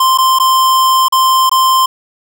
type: tone with dropouts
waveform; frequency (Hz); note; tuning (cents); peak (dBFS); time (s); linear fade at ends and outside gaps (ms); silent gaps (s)
square; 1045; C6; -2; -8; 0-1.86; 5; 0.176-0.184 / 0.388-0.398 / 1.084-1.123 / 1.495-1.514
effects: 7-bit